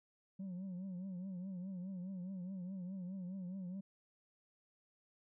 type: tone with vibrato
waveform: sine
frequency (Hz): 185.5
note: F#3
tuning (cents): +5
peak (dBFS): -39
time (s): 0.39-3.81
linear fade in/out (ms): 10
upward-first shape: triangle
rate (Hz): 4.8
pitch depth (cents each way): 110
effects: tanh soft clip ceiling -41 dBFS